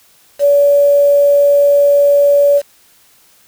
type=tone with quantisation; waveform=sine; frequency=571 Hz; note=D5; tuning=49 cents flat; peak=-6 dBFS; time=0.39-2.62 s; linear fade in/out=50 ms; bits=5; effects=white hiss -49 dBFS RMS until 3.47 s